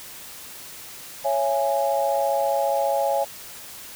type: chord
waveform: sine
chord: C# minor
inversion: none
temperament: equal with one note detuned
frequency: 554.4 / 669.2 / 830.6 Hz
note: C#5 / E5 / G#5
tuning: 0 / +26 / 0 cents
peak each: -23 / -25 / -24 dBFS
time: 1.24-3.25 s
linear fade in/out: 20 ms
effects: white hiss -40 dBFS RMS until 3.95 s